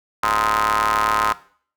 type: ring-modulated tone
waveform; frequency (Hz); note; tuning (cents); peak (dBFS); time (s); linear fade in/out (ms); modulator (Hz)
sawtooth; 107.7; A2; -37; -10; 0.23-1.33; 5; 1150
effects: noise-tail reverb RT60 0.5 s tail -18 dB re dry